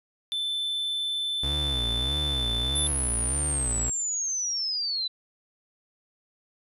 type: tone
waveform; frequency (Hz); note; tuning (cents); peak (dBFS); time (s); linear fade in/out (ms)
triangle; 3527; A7; +3; -25; 0.32-2.87; 0
type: tone with vibrato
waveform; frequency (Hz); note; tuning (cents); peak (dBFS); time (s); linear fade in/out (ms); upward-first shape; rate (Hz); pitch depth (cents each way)
35% pulse; 65.4; C2; 0; -27; 1.43-3.9; 5; sine; 1.6; 230
type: linear sweep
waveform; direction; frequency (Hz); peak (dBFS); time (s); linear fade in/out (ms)
sine; down; 10970 to 3951; -26; 2.75-5.08; 10
effects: resampled to 32000 Hz